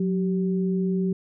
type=tone pair together; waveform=sine; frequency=183 / 385.8 Hz; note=F#3 / G4; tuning=-19 / -28 cents; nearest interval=octave + minor second; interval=1291 cents; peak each=-22 / -28 dBFS; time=0-1.13 s; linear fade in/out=5 ms; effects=none